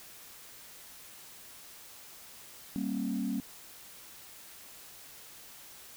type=chord; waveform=sine; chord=G diminished; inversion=none; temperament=equal with one note detuned; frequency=196 / 233.1 / 271.3 Hz; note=G3 / Bb3 / Db4; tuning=0 / 0 / -37 cents; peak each=-34 dBFS; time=2.76-3.4 s; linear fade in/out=0 ms; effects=tanh soft clip ceiling -24 dBFS + white hiss -51 dBFS RMS until 5.96 s